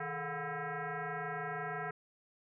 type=tone with frequency modulation; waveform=sine; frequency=449.5 Hz; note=A4; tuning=37 cents sharp; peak=-36 dBFS; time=0-1.91 s; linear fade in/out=5 ms; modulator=291 Hz; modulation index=5; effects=none